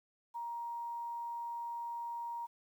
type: tone with quantisation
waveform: sine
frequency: 940 Hz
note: A#5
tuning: 14 cents sharp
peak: -38 dBFS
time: 0.34-2.47 s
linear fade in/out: 20 ms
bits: 11
effects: none